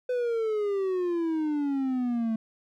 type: exponential sweep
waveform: triangle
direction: down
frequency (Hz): 505 to 220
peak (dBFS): -23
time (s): 0.09-2.36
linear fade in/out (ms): 5
effects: none